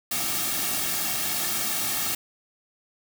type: noise with comb filter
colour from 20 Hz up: white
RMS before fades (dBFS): -27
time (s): 0.11-2.15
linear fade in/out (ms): 5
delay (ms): 2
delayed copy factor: -0.75
effects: none